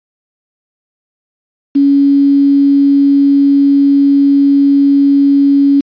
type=tone with quantisation; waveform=sine; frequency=280 Hz; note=C#4; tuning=18 cents sharp; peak=-5 dBFS; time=1.75-5.81 s; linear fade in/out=10 ms; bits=5; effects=resampled to 11025 Hz